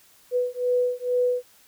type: beating tone pair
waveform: sine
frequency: 493.7 / 495.9 Hz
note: B4 / B4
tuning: -1 / +7 cents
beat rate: 2.2 Hz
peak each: -24 dBFS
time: 0.31-1.43 s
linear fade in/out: 50 ms
effects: white hiss -56 dBFS RMS until 1.67 s